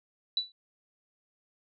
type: tone with exponential decay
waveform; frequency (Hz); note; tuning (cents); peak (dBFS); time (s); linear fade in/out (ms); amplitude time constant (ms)
sine; 3956; B7; +2; -22; 0.37-0.52; 2; 32
effects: none